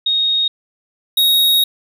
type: tone pair in turn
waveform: sine / square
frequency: 3733 / 3765 Hz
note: A#7 / A#7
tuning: +2 / +16 cents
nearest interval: unison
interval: 14 cents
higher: second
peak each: -13 / -11 dBFS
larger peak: second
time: 0.06-0.48 / 1.17-1.64 s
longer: second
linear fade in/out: 5 ms
effects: none